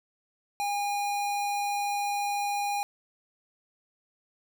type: tone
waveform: square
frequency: 814 Hz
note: G#5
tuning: 35 cents flat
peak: -28 dBFS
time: 0.6-2.83 s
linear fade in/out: 0 ms
effects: none